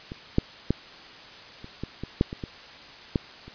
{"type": "clicks", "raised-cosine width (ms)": 3, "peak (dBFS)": [-22, -6, -8, -27, -18, -19, -6, -20, -19, -9, -30], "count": 11, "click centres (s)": [0.119, 0.384, 0.706, 1.644, 1.836, 2.036, 2.211, 2.329, 2.438, 3.158, 3.48], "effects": ["white hiss -45 dBFS RMS until 3.54 s", "resampled to 11025 Hz"]}